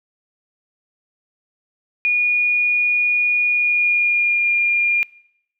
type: tone with pitch glide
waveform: sine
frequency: 2445 to 2409 Hz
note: D#7 to D7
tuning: -31 to +43 cents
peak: -14 dBFS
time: 2.05-5.03 s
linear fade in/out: 0 ms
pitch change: -26 cents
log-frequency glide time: 3.46-4.51 s
effects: noise-tail reverb RT60 0.8 s tail -24 dB re dry